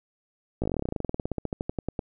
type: slowing click train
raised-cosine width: 2 ms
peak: -15 dBFS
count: 29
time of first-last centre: 0.62-1.992 s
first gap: 17 ms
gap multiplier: 1.07
effects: none